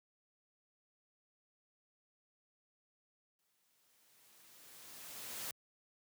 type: noise with exponential growth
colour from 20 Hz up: white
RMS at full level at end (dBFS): -42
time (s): 3.39-5.51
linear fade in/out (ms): 1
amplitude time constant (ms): 460
effects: high-pass 100 Hz 12 dB/octave